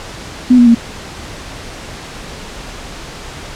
sine tone with pitch steps, 250 / 241.2 / 232.7 Hz, B3 / B3 / A#3, +21 / -41 / -3 cents, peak -3 dBFS, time 0.5-0.749 s, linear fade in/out 10 ms, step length 83 ms, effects pink hiss -29 dBFS RMS until 3.55 s + low-pass 7000 Hz 12 dB/octave

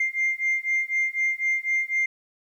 sine beating tone pair, 2101 / 2105 Hz, C7 / C7, +7 / +10 cents, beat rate 4 Hz, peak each -24 dBFS, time 0-2.06 s, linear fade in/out 5 ms, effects tanh soft clip ceiling -17 dBFS + 10-bit

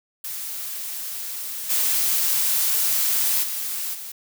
blue noise with level steps, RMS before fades -31 / -21 / -28 / -35 dBFS, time 0.24-4.12 s, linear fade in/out 5 ms, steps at 1.69 / 3.42 / 3.93 s, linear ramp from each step 20 ms, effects none

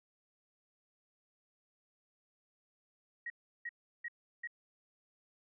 sine tone bursts, 1895 Hz, A#6, 28 cents sharp, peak -38 dBFS, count 4, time 3.26-4.474 s, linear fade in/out 5 ms, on 41 ms, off 350 ms, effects none

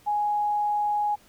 sine tone, 832 Hz, G#5, 3 cents sharp, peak -22 dBFS, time 0.06-1.16 s, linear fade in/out 20 ms, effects pink hiss -57 dBFS RMS until 1.28 s

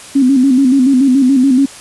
sine tone with vibrato, 264.1 Hz, C4, 16 cents sharp, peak -6 dBFS, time 0.15-1.66 s, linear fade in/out 10 ms, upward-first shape square, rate 7 Hz, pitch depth 78 cents each way, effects white hiss -33 dBFS RMS until 1.8 s + resampled to 24000 Hz

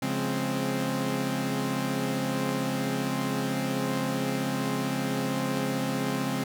sawtooth chord, Db major seventh, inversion none, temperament equal with one note detuned, 138.59 / 174.61 / 209 / 261.6 Hz, Db3 / F3 / Ab3 / C4, 0 / 0 / +11 / 0 cents, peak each -29 / -32 / -29 / -26 dBFS, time 0.02-6.44 s, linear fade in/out 5 ms, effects none

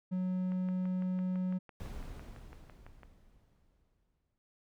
triangle tone, 184 Hz, F#3, 9 cents flat, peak -29 dBFS, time 0.11-1.59 s, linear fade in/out 20 ms
click train, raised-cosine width 0.5 ms, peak -37 dBFS, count 16, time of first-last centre 0.52-3.033 s, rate 5.97 Hz
brown noise with exponential decay, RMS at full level -40 dBFS, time 1.8-4.38 s, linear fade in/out 0 ms, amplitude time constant 560 ms
effects none

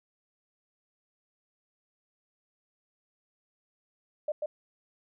sine tone with echo, 603 Hz, D5, 46 cents sharp, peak -27 dBFS, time 4.28-4.32 s, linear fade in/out 5 ms, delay 140 ms, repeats 1, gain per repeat -2 dB, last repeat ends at 4.46 s, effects none

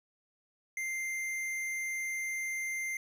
sine tone with tanh clipping, 2093 Hz, C7, in tune, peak -35 dBFS, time 0.77-2.97 s, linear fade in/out 2 ms, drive 15 dB, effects none

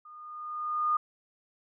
sine tone with level ramp, 1222 Hz, D#6, 32 cents flat, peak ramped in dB -47 to -22 dBFS, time 0.05-0.97 s, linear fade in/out 5 ms, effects none

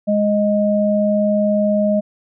sine tone pair together, 207.7 / 622.3 Hz, G#3 / D#5, 0 / 0 cents, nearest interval octave + perfect fifth, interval 1900 cents, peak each -16 dBFS, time 0.07-2.01 s, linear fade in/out 20 ms, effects none

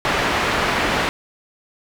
white low-pass noise, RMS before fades -20 dBFS, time 0.05-1.09 s, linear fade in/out 0 ms, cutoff 2000 Hz, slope 12 dB/octave, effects none

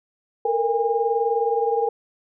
sine tone cluster, 451 / 470.5 / 811 Hz, A4 / A#4 / G#5, +43 / +16 / -41 cents, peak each -23 dBFS, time 0.45-1.89 s, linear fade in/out 5 ms, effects none

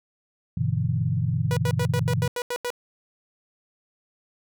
sine chord, E minor seventh, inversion first, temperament equal with one note detuned, 98 / 121.98 / 146.83 / 164.81 Hz, G2 / B2 / D3 / E3, 0 / -21 / 0 / 0 cents, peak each -28 / -25 / -28 / -28 dBFS, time 0.57-2.28 s, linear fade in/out 5 ms
sawtooth tone bursts, 487.5 Hz, B4, 23 cents flat, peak -22 dBFS, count 9, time 1.51-2.703 s, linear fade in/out 0 ms, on 57 ms, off 85 ms
effects none

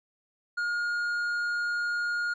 sine tone with tanh clipping, 1426 Hz, F6, 36 cents sharp, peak -28 dBFS, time 0.57-2.34 s, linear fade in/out 10 ms, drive 6 dB, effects none

